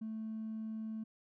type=tone with hard clipping; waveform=sine; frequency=220 Hz; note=A3; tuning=in tune; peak=-39 dBFS; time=0.01-1.04 s; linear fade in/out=10 ms; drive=1 dB; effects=none